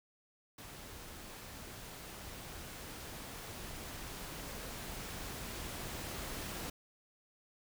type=noise with level ramp; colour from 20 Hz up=pink; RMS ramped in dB=-50 to -42 dBFS; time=0.58-6.7 s; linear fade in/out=5 ms; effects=none